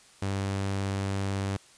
sawtooth tone, 98 Hz, G2, in tune, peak -24 dBFS, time 0.22-1.57 s, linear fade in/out 5 ms, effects white hiss -56 dBFS RMS until 1.77 s + resampled to 22050 Hz

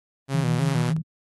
sawtooth tone with vibrato, 128.7 Hz, C3, 28 cents flat, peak -20 dBFS, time 0.28-0.94 s, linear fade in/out 50 ms, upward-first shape square, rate 3.2 Hz, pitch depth 99 cents each way
sine tone with tremolo, 159.6 Hz, D#3, 44 cents sharp, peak -20 dBFS, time 0.34-1.02 s, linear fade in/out 10 ms, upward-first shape square, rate 7.2 Hz, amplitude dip 40%
effects AAC 32 kbps

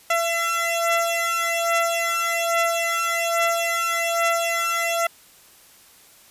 15% pulse beating tone pair, 674 / 675.2 Hz, E5 / E5, +38 / +41 cents, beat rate 1.2 Hz, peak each -18 / -16 dBFS, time 0.1-5.07 s, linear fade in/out 5 ms, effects white hiss -51 dBFS RMS until 6.3 s + resampled to 32000 Hz

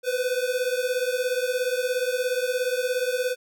square beating tone pair, 493.9 / 510.9 Hz, B4 / C5, 0 / -41 cents, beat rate 17 Hz, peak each -27 dBFS, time 0.03-3.36 s, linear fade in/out 50 ms, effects none

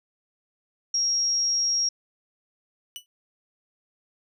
sine tone, 5600 Hz, F8, 4 cents sharp, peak -21 dBFS, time 0.94-1.89 s, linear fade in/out 5 ms
sawtooth tone with exponential decay, 2960 Hz, F#7, in tune, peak -28 dBFS, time 2.96-3.06 s, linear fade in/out 0 ms, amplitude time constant 20 ms
effects none

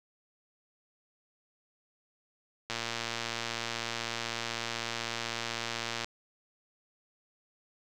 click train, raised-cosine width 0.2 ms, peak -16 dBFS, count 389, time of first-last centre 2.7-6.045 s, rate 116 Hz, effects none

